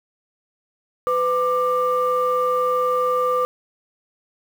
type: tone pair together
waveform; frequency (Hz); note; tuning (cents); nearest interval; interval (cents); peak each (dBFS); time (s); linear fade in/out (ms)
sine; 502 / 1186.1; B4 / D6; +28 / +17; octave + minor third; 1489; -19; 1.07-3.45; 0
effects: tanh soft clip ceiling -11 dBFS + 7-bit